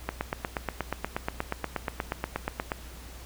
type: click train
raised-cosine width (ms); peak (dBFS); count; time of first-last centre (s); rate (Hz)
0.5; -13; 23; 0.09-2.718; 8.37
effects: added 60 Hz sine -44 dBFS peak until 3.25 s + pink hiss -48 dBFS RMS until 3.25 s